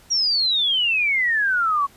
sine exponential sweep, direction down, 5730 to 1096 Hz, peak -17 dBFS, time 0.1-1.87 s, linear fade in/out 20 ms, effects pink hiss -51 dBFS RMS until 1.96 s + resampled to 32000 Hz

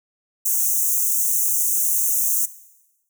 white high-pass noise, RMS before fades -20 dBFS, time 0.45-2.46 s, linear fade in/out 10 ms, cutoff 6000 Hz, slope 96 dB/octave, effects noise-tail reverb RT60 1.0 s tail -17 dB re dry

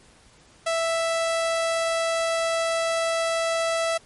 sawtooth tone, 660 Hz, E5, 2 cents sharp, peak -18 dBFS, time 0.66-3.98 s, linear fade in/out 10 ms, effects pink hiss -54 dBFS RMS until 4.05 s + MP3 48 kbps

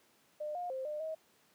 sine tone with pitch steps, 602 / 711 / 525 / 602 / 635 Hz, D5 / F5 / C5 / D5 / D#5, +43 / +31 / +6 / +43 / +35 cents, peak -36 dBFS, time 0.4-1.15 s, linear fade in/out 10 ms, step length 150 ms, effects pink hiss -68 dBFS RMS until 1.54 s + high-pass 200 Hz 12 dB/octave

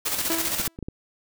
white noise with tremolo, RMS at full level -25 dBFS, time 0.05-0.68 s, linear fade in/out 10 ms, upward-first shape square, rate 15 Hz, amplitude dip 45%
sawtooth tone with exponential decay, 329.6 Hz, E4, in tune, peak -19 dBFS, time 0.3-0.76 s, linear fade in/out 0 ms, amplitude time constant 98 ms
clicks, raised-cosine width 3 ms, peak -20 dBFS, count 5, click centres 0.599 / 0.677 / 0.789 / 0.827 / 0.885 s
effects none

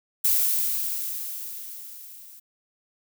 violet noise with level ramp, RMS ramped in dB -20 to -47 dBFS, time 0.24-2.4 s, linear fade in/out 10 ms, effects none

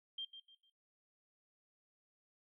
sine tone with echo, 3178 Hz, G7, 23 cents sharp, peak -40 dBFS, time 0.18-0.25 s, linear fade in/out 5 ms, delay 150 ms, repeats 3, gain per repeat -10 dB, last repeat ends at 0.7 s, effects noise-tail reverb RT60 0.8 s tail -24 dB re dry

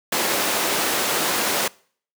pink high-pass noise, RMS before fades -22 dBFS, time 0.12-1.68 s, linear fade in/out 5 ms, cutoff 340 Hz, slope 12 dB/octave, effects noise-tail reverb RT60 0.5 s tail -24 dB re dry

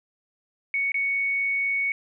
sine tone with dropouts, 2224 Hz, C#7, 5 cents sharp, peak -22 dBFS, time 0.74-1.92 s, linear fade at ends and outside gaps 1 ms, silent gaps 0.919-0.943 s, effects none

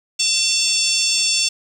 harmonic tone with a mistuned harmonic, 902 Hz, A5, 43 cents sharp, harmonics 3 / 4 / 5 / 6 / 7 / 8 / 9, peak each -23 / -24 / -23 / -21 / -26 / -24 / -26 dBFS, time 0.19-1.49 s, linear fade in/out 10 ms, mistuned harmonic 4, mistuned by -61 cents, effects 7-bit

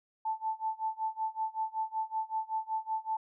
sine tone with tremolo, 880 Hz, A5, in tune, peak -28 dBFS, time 0.25-3.17 s, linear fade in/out 5 ms, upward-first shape sine, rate 5.3 Hz, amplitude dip 95%, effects none

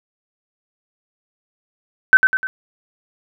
sine tone with echo, 1529 Hz, G6, 44 cents flat, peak -3 dBFS, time 2.13-2.17 s, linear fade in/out 0 ms, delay 100 ms, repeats 3, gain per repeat -6 dB, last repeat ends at 2.47 s, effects none

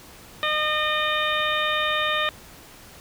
harmonic tone, 610 Hz, D#5, 34 cents flat, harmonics 1 / 2 / 3 / 4 / 5 / 6, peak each -29 / -26 / -27 / -30 / -31 / -28 dBFS, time 0.43-2.29 s, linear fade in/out 0 ms, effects pink hiss -46 dBFS RMS until 3 s

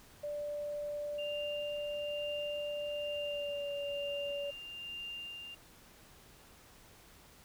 sine tone with pitch glide, 587.3 to 570.3 Hz, D5 to C#5, 0 to +49 cents, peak -36 dBFS, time 0.23-4.51 s, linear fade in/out 10 ms, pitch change -51 cents, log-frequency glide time 3.09-3.73 s
sine tone with tremolo, 2794 Hz, F7, in tune, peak -40 dBFS, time 1.18-5.55 s, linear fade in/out 10 ms, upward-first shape sine, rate 1.1 Hz, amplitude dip 40%
effects pink hiss -59 dBFS RMS until 7.44 s

